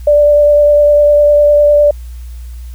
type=tone with vibrato; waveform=sine; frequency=587.3 Hz; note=D5; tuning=in tune; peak=-4 dBFS; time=0.07-1.91 s; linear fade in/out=5 ms; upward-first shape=triangle; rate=9.9 Hz; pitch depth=14 cents each way; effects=added 60 Hz sine -24 dBFS peak until 2.74 s + white hiss -46 dBFS RMS until 2.74 s